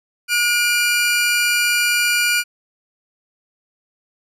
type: tone pair together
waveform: sawtooth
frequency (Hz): 1443 / 2380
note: F#6 / D7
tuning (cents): -44 / +22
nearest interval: major sixth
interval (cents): 866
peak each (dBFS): -15 / -14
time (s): 0.28-2.44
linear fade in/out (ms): 50
effects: resampled to 32000 Hz